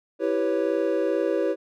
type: chord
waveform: triangle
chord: C# half-diminished seventh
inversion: first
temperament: equal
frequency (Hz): 329.6 / 392 / 493.9 / 554.4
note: E4 / G4 / B4 / C#5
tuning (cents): 0 / 0 / 0 / 0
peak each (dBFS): -25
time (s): 0.19-1.56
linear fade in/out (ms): 50
effects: none